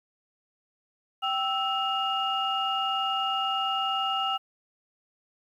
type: tone cluster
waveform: sine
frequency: 777 / 1316 / 2841 Hz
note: G5 / E6 / F7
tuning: -16 / -3 / +29 cents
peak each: -29 dBFS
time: 1.22-4.38 s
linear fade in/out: 20 ms
effects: tanh soft clip ceiling -16 dBFS + 10-bit